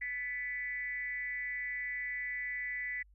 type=tone with frequency modulation; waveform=sine; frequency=1987 Hz; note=B6; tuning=10 cents sharp; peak=-35 dBFS; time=0.01-3.03 s; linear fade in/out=10 ms; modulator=251 Hz; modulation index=0.55; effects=added 50 Hz sine -59 dBFS peak until 3.14 s